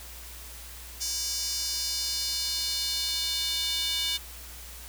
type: tone with high-pass filter sweep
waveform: square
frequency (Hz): 326.8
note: E4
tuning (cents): -15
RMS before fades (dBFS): -30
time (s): 1-4.18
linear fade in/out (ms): 20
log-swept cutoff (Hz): 5700 to 3400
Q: 3.2
effects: added 60 Hz sine -45 dBFS peak until 4.88 s + white hiss -45 dBFS RMS until 4.88 s